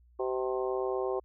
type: harmonic tone with a mistuned harmonic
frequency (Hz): 128.4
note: C3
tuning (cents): -32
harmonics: 3 / 4 / 5 / 6 / 7 / 8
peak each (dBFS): -31 / -35 / -39 / -40 / -43 / -41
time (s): 0.19-1.2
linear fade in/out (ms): 10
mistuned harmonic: 8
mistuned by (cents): +57
effects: added 60 Hz sine -58 dBFS peak until 1.24 s